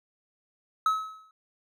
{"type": "tone with exponential decay", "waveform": "triangle", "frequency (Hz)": 1287, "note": "E6", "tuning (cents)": -42, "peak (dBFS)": -17, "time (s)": [0.86, 1.31], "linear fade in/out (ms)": 2, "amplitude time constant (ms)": 97, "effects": []}